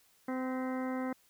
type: harmonic tone with a mistuned harmonic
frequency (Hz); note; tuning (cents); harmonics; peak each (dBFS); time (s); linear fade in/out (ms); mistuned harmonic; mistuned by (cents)
257.8; C4; -26; 1 / 2 / 3 / 4 / 5 / 6 / 7 / 8; -34 / -40 / -44 / -46 / -48 / -50 / -51 / -52; 0.28-1.13; 5; 7; +62
effects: white hiss -67 dBFS RMS until 1.29 s